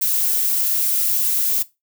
violet noise, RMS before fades -19 dBFS, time 0.01-1.63 s, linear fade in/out 10 ms, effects noise-tail reverb RT60 0.2 s tail -17 dB re dry

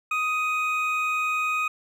triangle tone pair together, 1250 / 2500 Hz, D#6 / D#7, +8 / +8 cents, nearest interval octave, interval 1200 cents, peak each -24 dBFS, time 0.11-1.68 s, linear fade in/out 5 ms, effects none

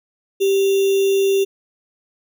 sine tone with sample-and-hold, 391.1 Hz, G4, 4 cents flat, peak -13 dBFS, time 0.4-1.45 s, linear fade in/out 20 ms, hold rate 3150 Hz, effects none

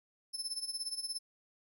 30% pulse tone with tremolo, 5260 Hz, E8, 5 cents flat, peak -30 dBFS, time 0.33-1.19 s, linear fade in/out 20 ms, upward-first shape sine, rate 17 Hz, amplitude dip 80%, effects none

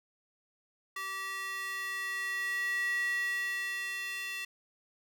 square tone with high-pass filter sweep, 385.8 Hz, G4, 28 cents flat, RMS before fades -35 dBFS, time 0.96-4.45 s, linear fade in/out 5 ms, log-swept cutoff 1500 to 2300 Hz, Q 7.7, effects none

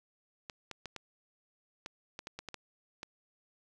clicks, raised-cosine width 0.2 ms, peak -24 dBFS, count 11, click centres 0.498 / 0.713 / 0.857 / 0.963 / 1.861 / 2.191 / 2.271 / 2.39 / 2.487 / 2.543 / 3.031 s, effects none

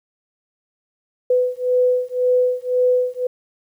sine beating tone pair, 499.2 / 501.1 Hz, B4 / B4, +19 / +25 cents, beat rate 1.9 Hz, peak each -18 dBFS, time 1.3-3.27 s, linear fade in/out 5 ms, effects 9-bit

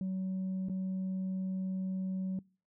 sine tone with dropouts, 188.2 Hz, F#3, 30 cents sharp, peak -30 dBFS, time 0.01-2.39 s, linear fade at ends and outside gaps 2 ms, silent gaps 0.686-0.696 s, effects noise-tail reverb RT60 0.4 s tail -26 dB re dry + tanh soft clip ceiling -31 dBFS

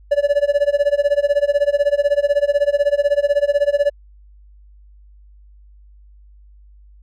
triangle tone with tremolo, 575 Hz, D5, 37 cents flat, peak -8 dBFS, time 0.11-3.9 s, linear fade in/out 10 ms, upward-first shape sine, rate 16 Hz, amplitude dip 95%, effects added 50 Hz sine -43 dBFS peak until 7.02 s

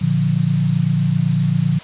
sine chord, Bb major, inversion none, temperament equal, 116.54 / 146.83 / 174.61 Hz, Bb2 / D3 / F3, 0 / 0 / 0 cents, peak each -21 / -17 / -18 dBFS, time 0.01-1.79 s, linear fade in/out 10 ms, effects white hiss -36 dBFS RMS until 1.83 s + resampled to 8000 Hz

